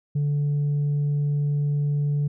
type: tone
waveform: sine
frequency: 145.4 Hz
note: D3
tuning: 17 cents flat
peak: -18 dBFS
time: 0.15-2.28 s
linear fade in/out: 10 ms
effects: tanh soft clip ceiling -19 dBFS